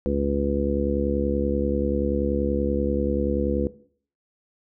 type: harmonic tone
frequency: 70.4 Hz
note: C#2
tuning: 27 cents sharp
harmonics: 1 / 2 / 3 / 4 / 5 / 6 / 7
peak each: -28 / -36 / -26 / -29 / -28 / -34 / -26 dBFS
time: 0.06-3.67 s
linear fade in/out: 0 ms
effects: noise-tail reverb RT60 0.5 s tail -17 dB re dry